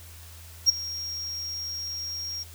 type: tone with ADSR envelope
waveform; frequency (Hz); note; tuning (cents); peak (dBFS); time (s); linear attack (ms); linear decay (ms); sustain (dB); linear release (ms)
triangle; 5588; F8; 0; -11; 0.66-2.44; 32; 12; -19; 19
effects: added 83 Hz sine -45 dBFS peak until 2.54 s + white hiss -49 dBFS RMS until 2.54 s